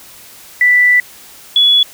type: tone pair in turn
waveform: sine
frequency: 1975.5 / 3398 Hz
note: B6 / G#7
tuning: 0 / +39 cents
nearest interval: major sixth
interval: 939 cents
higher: second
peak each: -6 dBFS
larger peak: neither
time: 0.61-1 / 1.56-1.83 s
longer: first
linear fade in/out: 2 ms
effects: white hiss -38 dBFS RMS until 1.93 s